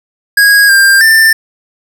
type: tone with pitch steps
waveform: square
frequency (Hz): 1646 / 1593 / 1786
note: G#6 / G6 / A6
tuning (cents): -16 / +27 / +25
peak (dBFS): -4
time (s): 0.37-1.33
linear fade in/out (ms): 5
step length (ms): 320
effects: none